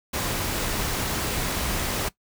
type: noise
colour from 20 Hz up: pink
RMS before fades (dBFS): -27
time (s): 0.13-2.09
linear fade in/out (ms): 10
effects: noise-tail reverb RT60 0.1 s tail -18 dB re dry